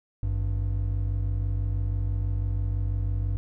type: tone pair together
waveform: triangle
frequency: 51.91 / 98 Hz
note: G#1 / G2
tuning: 0 / 0 cents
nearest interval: major seventh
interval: 1100 cents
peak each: -25 dBFS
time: 0.23-3.37 s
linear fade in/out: 0 ms
effects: none